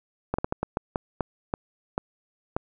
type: slowing click train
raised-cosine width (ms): 1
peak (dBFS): -11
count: 11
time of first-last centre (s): 0.34-2.565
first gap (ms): 45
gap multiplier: 1.33
effects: none